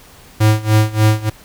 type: tone with tremolo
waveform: square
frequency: 107.9 Hz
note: A2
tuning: 33 cents flat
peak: -8 dBFS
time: 0.4-1.3 s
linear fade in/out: 10 ms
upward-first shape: sine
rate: 3.4 Hz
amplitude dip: 90%
effects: pink hiss -43 dBFS RMS until 1.44 s